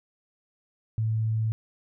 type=tone; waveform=sine; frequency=110.6 Hz; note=A2; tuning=9 cents sharp; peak=-23 dBFS; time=0.98-1.52 s; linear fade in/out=0 ms; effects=none